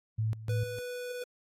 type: tone with tremolo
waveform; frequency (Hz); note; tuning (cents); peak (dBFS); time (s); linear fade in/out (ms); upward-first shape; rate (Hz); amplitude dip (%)
sine; 110; A2; 0; -27; 0.18-0.79; 10; square; 3.3; 80
type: tone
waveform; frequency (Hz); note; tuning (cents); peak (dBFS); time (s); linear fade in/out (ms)
square; 493.2; B4; -2; -37; 0.49-1.24; 5
effects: AAC 48 kbps